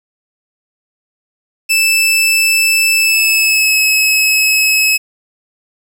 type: tone with pitch glide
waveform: sawtooth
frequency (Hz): 2637 to 2574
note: E7 to E7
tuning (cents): 0 to -42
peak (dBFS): -6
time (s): 1.69-4.98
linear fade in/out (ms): 20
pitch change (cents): -42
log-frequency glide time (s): 2.93-3.8
effects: 7-bit